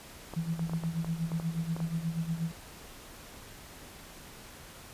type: clicks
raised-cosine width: 1 ms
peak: -26 dBFS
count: 10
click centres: 0.337 / 0.594 / 0.696 / 0.735 / 0.837 / 1.046 / 1.318 / 1.399 / 1.765 / 1.803 s
type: tone with tremolo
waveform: sine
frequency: 164.81 Hz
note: E3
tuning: in tune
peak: -27 dBFS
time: 0.36-2.52 s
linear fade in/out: 10 ms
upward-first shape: sine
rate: 8.3 Hz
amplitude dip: 75%
effects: pink hiss -49 dBFS RMS until 4.93 s + resampled to 32000 Hz